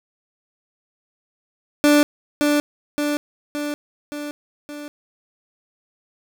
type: tone with echo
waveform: 30% pulse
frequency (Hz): 293.7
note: D4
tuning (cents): 0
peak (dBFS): -9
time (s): 1.84-2.03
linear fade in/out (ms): 0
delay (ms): 570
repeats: 5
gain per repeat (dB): -4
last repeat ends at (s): 4.88
effects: none